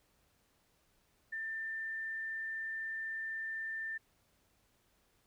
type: tone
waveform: sine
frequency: 1788 Hz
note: A6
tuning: 27 cents sharp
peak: -37 dBFS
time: 1.32-3.98 s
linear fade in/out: 10 ms
effects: pink hiss -73 dBFS RMS until 5.26 s